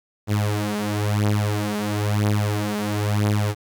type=beating tone pair; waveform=sawtooth; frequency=103.83 / 104.83 Hz; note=G#2 / G#2; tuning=0 / +17 cents; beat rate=1 Hz; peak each=-19 dBFS; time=0.27-3.55 s; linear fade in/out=50 ms; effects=9-bit